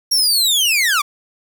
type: linear sweep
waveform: sawtooth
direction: down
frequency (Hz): 5640 to 1104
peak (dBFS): -10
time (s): 0.11-1.02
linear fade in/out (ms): 10
effects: none